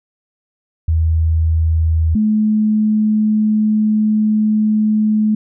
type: tone pair in turn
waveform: sine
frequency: 80.7 / 214.4 Hz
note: E2 / A3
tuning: -36 / -45 cents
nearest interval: octave + perfect fourth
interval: 1691 cents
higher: second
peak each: -11 dBFS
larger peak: neither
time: 0.88-2.15 / 2.15-5.35 s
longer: second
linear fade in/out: 5 ms
effects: none